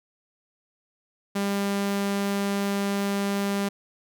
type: tone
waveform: sawtooth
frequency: 199.7 Hz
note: G3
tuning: 32 cents sharp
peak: -20 dBFS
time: 1.35-3.69 s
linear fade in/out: 10 ms
effects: none